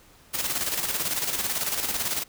white noise with tremolo, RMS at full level -26 dBFS, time 0.33-2.24 s, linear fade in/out 20 ms, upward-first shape square, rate 18 Hz, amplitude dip 50%, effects pink hiss -55 dBFS RMS until 2.28 s

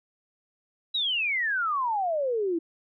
sine exponential sweep, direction down, 3951 to 320.7 Hz, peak -24 dBFS, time 0.94-2.59 s, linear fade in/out 10 ms, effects none

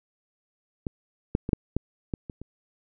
clicks, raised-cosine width 3 ms, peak -16 / -9 / -16 / -6 / -11 / -15 / -23 / -26 dBFS, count 8, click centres 0.868 / 1.351 / 1.491 / 1.532 / 1.766 / 2.138 / 2.298 / 2.416 s, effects none

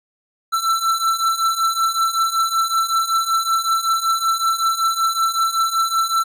square beating tone pair, 1333 / 1338.3 Hz, E6 / E6, +19 / +26 cents, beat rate 5.3 Hz, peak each -22 / -19 dBFS, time 0.52-6.24 s, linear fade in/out 20 ms, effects resampled to 32000 Hz

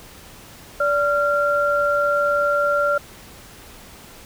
sine tone pair together, 580 / 1381 Hz, D5 / F6, -22 / -20 cents, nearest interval octave + minor third, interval 1502 cents, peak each -19 / -19 dBFS, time 0.8-2.98 s, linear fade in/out 5 ms, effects pink hiss -43 dBFS RMS until 4.25 s

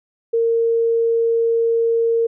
sine tone, 460 Hz, A#4, 23 cents flat, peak -14 dBFS, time 0.33-2.27 s, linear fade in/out 10 ms, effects none

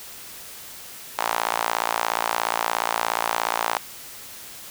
sawtooth tone with high-pass filter, 57 Hz, A#1, 38 cents flat, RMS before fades -25 dBFS, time 1.18-3.78 s, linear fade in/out 10 ms, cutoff 880 Hz, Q 2.4, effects white hiss -40 dBFS RMS until 4.7 s

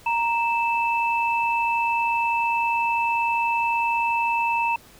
sine tone pair together, 932.3 / 2637 Hz, A#5 / E7, 0 / 0 cents, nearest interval octave + tritone, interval 1800 cents, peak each -21 / -25 dBFS, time 0.06-4.76 s, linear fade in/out 5 ms, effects pink hiss -50 dBFS RMS until 4.99 s

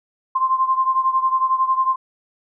sine beating tone pair, 1046.5 / 1057.5 Hz, C6 / C6, 0 / +18 cents, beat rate 11 Hz, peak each -17 / -21 dBFS, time 0.35-1.96 s, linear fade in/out 10 ms, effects none

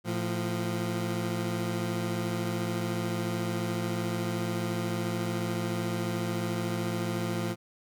20% pulse tone pair together, 111.78 / 174.61 Hz, A2 / F3, +28 / 0 cents, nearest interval minor sixth, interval 772 cents, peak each -27 dBFS, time 0.04-7.56 s, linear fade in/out 50 ms, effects none

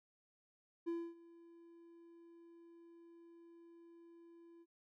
triangle tone with ADSR envelope, 337.5 Hz, E4, 41 cents sharp, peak -34 dBFS, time 0.86-4.66 s, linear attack 22 ms, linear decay 260 ms, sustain -22 dB, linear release 46 ms, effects none

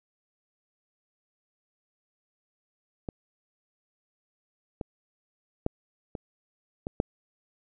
clicks, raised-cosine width 2 ms, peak -20 / -19 / -12 / -21 / -19 / -10 dBFS, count 6, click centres 3.088 / 4.812 / 5.664 / 6.152 / 6.869 / 7.001 s, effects none

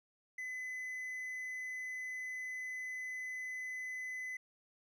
triangle tone, 2017 Hz, B6, 36 cents sharp, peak -38 dBFS, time 0.38-4.37 s, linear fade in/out 5 ms, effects none

